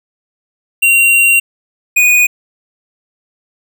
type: tone pair in turn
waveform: square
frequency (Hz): 2757 / 2472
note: F7 / D#7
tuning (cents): -23 / -12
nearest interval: major second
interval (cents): 189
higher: first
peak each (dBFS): -7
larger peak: neither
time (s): 0.82-1.4 / 1.96-2.27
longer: first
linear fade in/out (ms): 10
effects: none